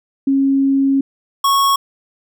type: tone pair in turn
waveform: sine / square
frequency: 272.8 / 1103.6 Hz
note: C#4 / C#6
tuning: -28 / -8 cents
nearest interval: 2 octaves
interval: 2420 cents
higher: second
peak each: -11 / -12 dBFS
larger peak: first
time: 0.27-1.01 / 1.44-1.76 s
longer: first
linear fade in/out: 5 ms
effects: none